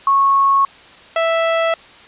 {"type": "tone pair in turn", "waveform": ["sine", "sawtooth"], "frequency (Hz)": [1100, 659], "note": ["C#6", "E5"], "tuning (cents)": [-14, -1], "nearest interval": "major sixth", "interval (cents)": 887, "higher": "first", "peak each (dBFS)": -10, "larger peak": "neither", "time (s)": [[0.07, 0.65], [1.16, 1.74]], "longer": "neither", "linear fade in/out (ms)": 2, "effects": ["white hiss -42 dBFS RMS until 2.07 s", "resampled to 8000 Hz"]}